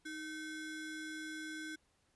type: ring-modulated tone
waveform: square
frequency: 924 Hz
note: A#5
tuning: 16 cents flat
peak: -40 dBFS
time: 0.05-1.76 s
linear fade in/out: 10 ms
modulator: 611 Hz
effects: pink hiss -75 dBFS RMS until 2.15 s + resampled to 24000 Hz